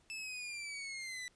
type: linear sweep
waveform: sawtooth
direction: down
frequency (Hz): 2637 to 1968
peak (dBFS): -38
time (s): 0.1-1.28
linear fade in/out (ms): 0
effects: pink hiss -70 dBFS RMS until 1.35 s + resampled to 22050 Hz